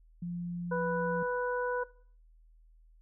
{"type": "tone", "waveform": "sine", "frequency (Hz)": 174.2, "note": "F3", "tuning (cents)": -4, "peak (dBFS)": -34, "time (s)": [0.22, 1.23], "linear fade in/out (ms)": 5}
{"type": "harmonic tone", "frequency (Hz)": 493.9, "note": "B4", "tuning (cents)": 0, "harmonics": [1, 2, 3], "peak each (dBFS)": [-31, -36, -37], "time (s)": [0.71, 1.84], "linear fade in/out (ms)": 10}
{"effects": ["noise-tail reverb RT60 0.5 s tail -20 dB re dry", "added 40 Hz sine -57 dBFS peak until 3.01 s"]}